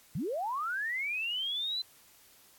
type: linear sweep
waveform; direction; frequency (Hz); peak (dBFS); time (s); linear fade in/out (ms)
sine; up; 116.54 to 4073; -31; 0.15-1.82; 5
effects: white hiss -60 dBFS RMS until 2.58 s + AAC 64 kbps